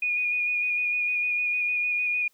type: tone with vibrato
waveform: sine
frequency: 2454 Hz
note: D#7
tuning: 25 cents flat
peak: -23 dBFS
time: 0.02-2.28 s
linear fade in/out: 5 ms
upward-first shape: square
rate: 6.6 Hz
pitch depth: 15 cents each way
effects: white hiss -66 dBFS RMS until 2.33 s